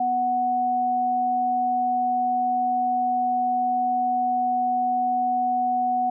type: tone pair together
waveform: sine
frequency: 246.9 / 739.9 Hz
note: B3 / F#5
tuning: 0 / 0 cents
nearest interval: octave + perfect fifth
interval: 1900 cents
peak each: -32 / -20 dBFS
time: 0-6.1 s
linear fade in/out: 5 ms
effects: none